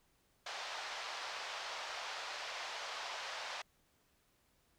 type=band-pass noise; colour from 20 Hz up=pink; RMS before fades=-44 dBFS; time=0.46-3.62 s; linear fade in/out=5 ms; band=640 to 5500 Hz; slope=24 dB/octave; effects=pink hiss -74 dBFS RMS until 4.78 s